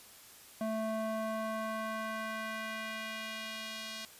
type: tone with band-pass filter sweep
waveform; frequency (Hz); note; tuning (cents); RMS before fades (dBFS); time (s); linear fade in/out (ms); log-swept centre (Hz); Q
square; 220; A3; 0; -38; 0.61-4.05; 0; 550 to 4200; 1.2
effects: white hiss -55 dBFS RMS until 4.19 s + resampled to 32000 Hz